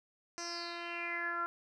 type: tone with low-pass filter sweep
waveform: 10% pulse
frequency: 343.1 Hz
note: F4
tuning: 31 cents flat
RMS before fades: -39 dBFS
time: 0.38-1.46 s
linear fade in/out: 0 ms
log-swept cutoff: 6300 to 1300 Hz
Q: 7.2
effects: none

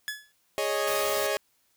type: tone with exponential decay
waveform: sawtooth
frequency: 1705 Hz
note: G#6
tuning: 45 cents sharp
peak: -24 dBFS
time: 0.08-0.32 s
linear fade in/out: 0 ms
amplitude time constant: 52 ms
type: chord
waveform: sawtooth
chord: Ab suspended fourth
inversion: none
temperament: equal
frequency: 415.3 / 554.4 / 622.3 Hz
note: Ab4 / Db5 / Eb5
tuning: 0 / 0 / 0 cents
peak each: -27 / -26 / -26 dBFS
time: 0.58-1.37 s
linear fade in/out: 0 ms
type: noise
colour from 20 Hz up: white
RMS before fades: -35 dBFS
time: 0.87-1.27 s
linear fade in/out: 5 ms
effects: white hiss -69 dBFS RMS until 1.76 s

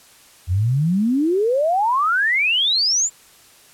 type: exponential sweep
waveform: sine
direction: up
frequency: 83.4 to 7410 Hz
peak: -15 dBFS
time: 0.47-3.1 s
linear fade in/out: 50 ms
effects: white hiss -49 dBFS RMS until 3.73 s + low-pass 12000 Hz 12 dB/octave

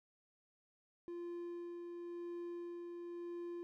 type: tone with tremolo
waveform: triangle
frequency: 346.3 Hz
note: F4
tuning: 15 cents flat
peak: -40 dBFS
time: 1.08-3.63 s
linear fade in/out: 0 ms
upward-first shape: sine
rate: 0.95 Hz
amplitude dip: 30%
effects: none

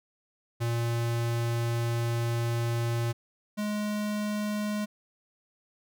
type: tone pair in turn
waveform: square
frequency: 117.3 / 209.5 Hz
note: A#2 / G#3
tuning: +11 / +15 cents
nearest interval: minor seventh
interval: 1004 cents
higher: second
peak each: -27 / -29 dBFS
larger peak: first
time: 0.6-3.13 / 3.57-4.86 s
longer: first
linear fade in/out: 20 ms
effects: none

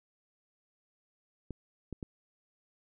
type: clicks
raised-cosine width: 3 ms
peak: -26 dBFS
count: 3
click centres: 1.507 / 1.927 / 2.028 s
effects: none

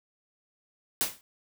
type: noise with exponential decay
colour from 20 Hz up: white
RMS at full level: -23 dBFS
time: 1.01-1.21 s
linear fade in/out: 0 ms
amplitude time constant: 42 ms
effects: none

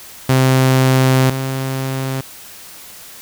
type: tone pair in turn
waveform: sawtooth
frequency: 130.81 / 132.94 Hz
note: C3 / C3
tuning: 0 / +28 cents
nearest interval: unison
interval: 28 cents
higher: second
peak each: -6 / -15 dBFS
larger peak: first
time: 0.29-1.3 / 1.3-2.21 s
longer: first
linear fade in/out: 5 ms
effects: white hiss -37 dBFS RMS until 3.21 s

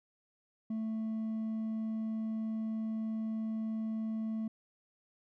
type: tone with hard clipping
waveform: sine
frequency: 220.8 Hz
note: A3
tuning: 6 cents sharp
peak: -34 dBFS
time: 0.7-4.48 s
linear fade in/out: 5 ms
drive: 2 dB
effects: none

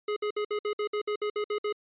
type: tone bursts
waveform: square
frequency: 419 Hz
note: G#4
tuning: 15 cents sharp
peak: -28 dBFS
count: 12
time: 0.08-1.726 s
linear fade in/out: 5 ms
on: 84 ms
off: 58 ms
effects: resampled to 8000 Hz

